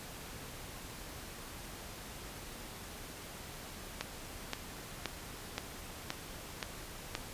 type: click train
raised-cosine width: 0.2 ms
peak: -17 dBFS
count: 7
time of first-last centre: 4.01-7.151 s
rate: 1.91 Hz
effects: pink hiss -47 dBFS RMS until 7.33 s + resampled to 32000 Hz